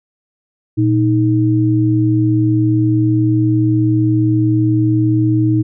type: tone pair together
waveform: sine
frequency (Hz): 117.3 / 314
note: A#2 / D#4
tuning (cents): +11 / +16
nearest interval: octave + perfect fourth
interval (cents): 1705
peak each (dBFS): -13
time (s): 0.77-5.63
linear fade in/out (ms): 20
effects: none